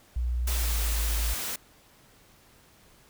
sine tone with pitch glide, 60.5 to 54.53 Hz, B1 to A1, -35 to -15 cents, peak -25 dBFS, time 0.16-1.34 s, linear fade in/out 5 ms, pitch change -180 cents, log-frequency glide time 0.47-0.83 s
white noise, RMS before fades -33 dBFS, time 0.47-1.56 s, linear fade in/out 5 ms
effects pink hiss -58 dBFS RMS until 3.09 s

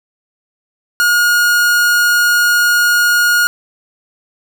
45% pulse tone, 1434 Hz, F6, 45 cents sharp, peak -9 dBFS, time 1-3.47 s, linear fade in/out 0 ms, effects none

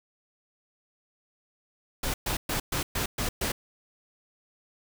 pink noise bursts, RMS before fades -29 dBFS, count 7, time 2.03-3.52 s, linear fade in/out 5 ms, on 110 ms, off 120 ms, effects none

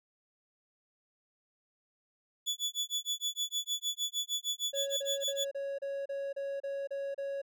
30% pulse tone with tremolo, 3438 Hz, A7, 41 cents flat, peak -27 dBFS, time 2.46-5.45 s, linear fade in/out 20 ms, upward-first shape sine, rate 6.5 Hz, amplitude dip 100%
triangle tone bursts, 554.4 Hz, C#5, in tune, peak -32 dBFS, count 10, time 4.73-7.418 s, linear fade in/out 10 ms, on 240 ms, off 32 ms
effects none

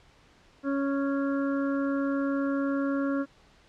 harmonic tone, 277.2 Hz, C#4, in tune, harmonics 1 / 2 / 4 / 5 / 6, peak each -26 / -33 / -40 / -38 / -44 dBFS, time 0.63-3.26 s, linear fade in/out 50 ms, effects pink hiss -59 dBFS RMS until 3.68 s + low-pass 5000 Hz 12 dB/octave

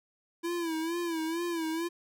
square tone with vibrato, 332.5 Hz, E4, 15 cents sharp, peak -31 dBFS, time 0.43-1.89 s, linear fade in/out 20 ms, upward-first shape sine, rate 2.2 Hz, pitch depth 80 cents each way, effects none

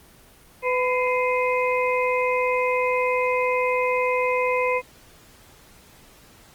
harmonic tone with a mistuned harmonic, 502 Hz, B4, 28 cents sharp, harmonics 1 / 2 / 4 / 5, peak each -22 / -25 / -28 / -29 dBFS, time 0.62-4.82 s, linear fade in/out 50 ms, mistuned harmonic 4, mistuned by +72 cents, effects pink hiss -51 dBFS RMS until 6.54 s + Opus 24 kbps

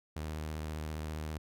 sawtooth tone with vibrato, 77.4 Hz, D#2, 9 cents flat, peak -33 dBFS, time 0.16-1.38 s, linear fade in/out 5 ms, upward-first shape sine, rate 15 Hz, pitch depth 40 cents each way, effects none

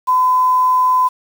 sine tone with quantisation, 1013 Hz, B5, 44 cents sharp, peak -10 dBFS, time 0.07-1.09 s, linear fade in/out 20 ms, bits 6, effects none

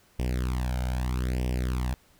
sawtooth tone with flanger, 62.5 Hz, B1, 21 cents sharp, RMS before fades -28 dBFS, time 0.19-1.94 s, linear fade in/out 0 ms, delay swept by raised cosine 0.36 to 1.35 ms, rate 0.79 Hz, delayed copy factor +0.9, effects pink hiss -61 dBFS RMS until 2.19 s

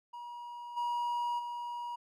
triangle tone with level steps, 958 Hz, A#5, 47 cents sharp, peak -40 / -29 / -35 dBFS, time 0.13-1.96 s, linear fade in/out 10 ms, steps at 0.76 / 1.38 s, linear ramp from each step 20 ms, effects none

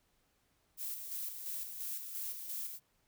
violet noise with tremolo, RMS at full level -40 dBFS, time 0.77-2.8 s, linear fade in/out 50 ms, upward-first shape square, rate 2.9 Hz, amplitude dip 45%, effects pink hiss -75 dBFS RMS until 3.07 s

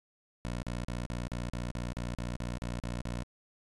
15% pulse tone bursts, 59.9 Hz, A#1, 48 cents sharp, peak -28 dBFS, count 13, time 0.45-3.234 s, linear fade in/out 0 ms, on 180 ms, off 37 ms, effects resampled to 24000 Hz

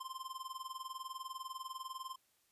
square tone with tremolo, 1046.5 Hz, C6, in tune, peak -40 dBFS, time 0-2.16 s, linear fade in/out 10 ms, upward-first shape triangle, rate 20 Hz, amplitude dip 95%, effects white hiss -75 dBFS RMS until 2.51 s + resampled to 32000 Hz

